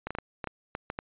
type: clicks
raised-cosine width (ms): 0.5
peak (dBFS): -18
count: 9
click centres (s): 0.07 / 0.106 / 0.151 / 0.186 / 0.442 / 0.473 / 0.751 / 0.901 / 0.989
effects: resampled to 8000 Hz